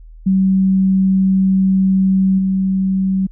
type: tone with level steps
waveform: sine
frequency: 190.6 Hz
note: G3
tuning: 48 cents flat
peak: -10 / -13 dBFS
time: 0.26-3.27 s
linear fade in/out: 10 ms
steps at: 2.38 s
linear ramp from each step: 10 ms
effects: added 40 Hz sine -35 dBFS peak until 3.31 s